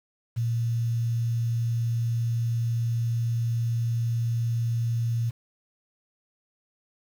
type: tone with quantisation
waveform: sine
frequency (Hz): 116.54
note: A#2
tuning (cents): 0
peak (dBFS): -23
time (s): 0.36-5.31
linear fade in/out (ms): 20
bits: 8
effects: none